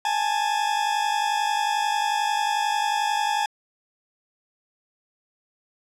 40% pulse tone pair together, 827 / 878.2 Hz, G#5 / A5, -8 / -4 cents, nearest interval minor second, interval 104 cents, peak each -23 / -24 dBFS, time 0.05-3.46 s, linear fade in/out 2 ms, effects low-pass 8000 Hz 12 dB/octave

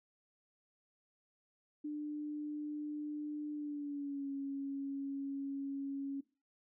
sine tone with pitch glide, 298.1 to 276.5 Hz, D4 to C#4, +26 to -4 cents, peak -37 dBFS, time 1.84-6.21 s, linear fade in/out 10 ms, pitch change -130 cents, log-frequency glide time 3.53-4.3 s, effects noise-tail reverb RT60 0.3 s tail -18 dB re dry

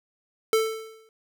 square tone with exponential decay, 442.6 Hz, A4, 10 cents sharp, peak -17 dBFS, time 0.53-1.09 s, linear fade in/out 1 ms, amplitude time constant 120 ms, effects none

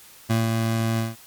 25% pulse tone with ADSR envelope, 113.2 Hz, A2, 50 cents sharp, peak -14 dBFS, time 0.29-1.16 s, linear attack 19 ms, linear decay 160 ms, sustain -3 dB, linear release 170 ms, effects white hiss -48 dBFS RMS until 1.26 s + MP3 96 kbps

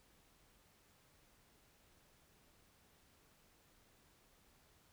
silence, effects pink hiss -70 dBFS RMS until 4.92 s

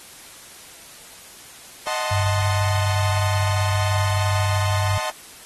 sawtooth chord, D# diminished seventh, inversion none, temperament equal, 622.3 / 740 / 880 / 1046.5 Hz, D#5 / F#5 / A5 / C6, 0 / 0 / 0 / 0 cents, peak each -25 / -28 / -26 / -26 dBFS, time 1.87-5.1 s, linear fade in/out 0 ms
sine tone, 98.2 Hz, G2, 4 cents sharp, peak -19 dBFS, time 2.11-4.98 s, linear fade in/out 5 ms
effects white hiss -43 dBFS RMS until 5.45 s + AAC 32 kbps

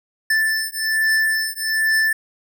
square beating tone pair, 1761 / 1762.2 Hz, A6 / A6, +1 / +2 cents, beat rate 1.2 Hz, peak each -21 dBFS, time 0.3-2.13 s, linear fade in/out 5 ms, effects none

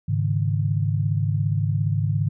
sine chord, Ab suspended fourth, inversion none, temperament just, 103.83 / 138.43 / 155.74 Hz, Ab2 / Db3 / Eb3, 0 / -2 / +2 cents, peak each -22 / -25 / -25 dBFS, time 0.08-2.29 s, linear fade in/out 10 ms, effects none

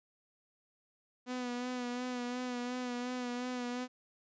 sawtooth tone with vibrato, 247.4 Hz, B3, 3 cents sharp, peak -32 dBFS, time 1.26-3.88 s, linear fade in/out 50 ms, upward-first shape sine, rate 2.8 Hz, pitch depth 32 cents each way, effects resampled to 16000 Hz

